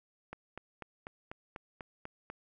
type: click train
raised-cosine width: 0.5 ms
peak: -27 dBFS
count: 9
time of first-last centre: 0.33-2.3 s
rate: 4.06 Hz
effects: none